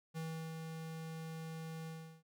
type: tone with ADSR envelope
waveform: square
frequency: 161.4 Hz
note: E3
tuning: 36 cents flat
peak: -40 dBFS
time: 0.14-2.23 s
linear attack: 32 ms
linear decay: 350 ms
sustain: -4 dB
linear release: 360 ms
effects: none